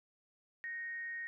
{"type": "tone with frequency modulation", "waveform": "sine", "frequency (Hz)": 1864.7, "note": "A#6", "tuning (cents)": 0, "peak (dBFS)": -39, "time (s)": [0.64, 1.27], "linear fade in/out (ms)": 0, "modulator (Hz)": 337, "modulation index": 0.21, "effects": []}